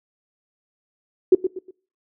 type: tone with echo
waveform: sine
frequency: 370 Hz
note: F#4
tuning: in tune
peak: -7 dBFS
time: 1.32-1.35 s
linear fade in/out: 5 ms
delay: 120 ms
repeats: 3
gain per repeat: -10 dB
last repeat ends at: 1.71 s
effects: noise-tail reverb RT60 0.4 s tail -21 dB re dry